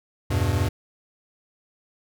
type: chord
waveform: square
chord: E minor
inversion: none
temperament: equal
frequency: 82.41 / 98 / 123.47 Hz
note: E2 / G2 / B2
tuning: 0 / 0 / 0 cents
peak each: -26 / -24 / -27 dBFS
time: 0.3-0.69 s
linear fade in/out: 10 ms
effects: none